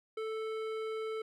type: tone with hard clipping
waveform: sine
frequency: 440 Hz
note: A4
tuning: in tune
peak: -37 dBFS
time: 0.17-1.22 s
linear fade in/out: 5 ms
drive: 13 dB
effects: none